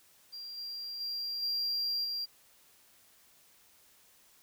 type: tone with level steps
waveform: triangle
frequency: 4756 Hz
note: D8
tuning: 21 cents sharp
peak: -40 / -37 / -33 / -29 / -32 dBFS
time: 0.32-2.26 s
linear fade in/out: 20 ms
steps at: 0.57 / 1 / 1.42 / 2.04 s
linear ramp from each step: 10 ms
effects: white hiss -63 dBFS RMS until 4.42 s